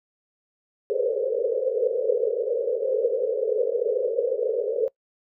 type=band-pass noise; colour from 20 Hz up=pink; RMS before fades=-24 dBFS; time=0.9-4.88 s; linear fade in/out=0 ms; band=430 to 540 Hz; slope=96 dB/octave; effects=noise-tail reverb RT60 0.1 s tail -22 dB re dry